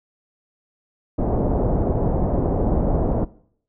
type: low-pass noise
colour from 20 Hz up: pink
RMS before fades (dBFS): -20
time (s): 1.18-3.25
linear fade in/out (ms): 10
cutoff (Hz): 730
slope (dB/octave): 24
effects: noise-tail reverb RT60 0.6 s tail -20 dB re dry